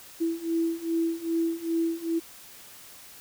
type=beating tone pair; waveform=sine; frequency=329.6 / 332.1 Hz; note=E4 / E4; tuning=0 / +13 cents; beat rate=2.5 Hz; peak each=-29 / -27 dBFS; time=0.2-2.2 s; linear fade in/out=20 ms; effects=white hiss -48 dBFS RMS until 3.2 s